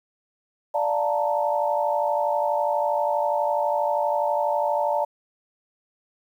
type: chord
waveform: sine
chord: Bb major seventh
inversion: first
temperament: equal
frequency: 587.3 / 698.5 / 880 / 932.3 Hz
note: D5 / F5 / A5 / Bb5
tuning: 0 / 0 / 0 / 0 cents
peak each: -24 / -28 / -25 / -29 dBFS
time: 0.74-5.05 s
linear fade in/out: 10 ms
effects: 9-bit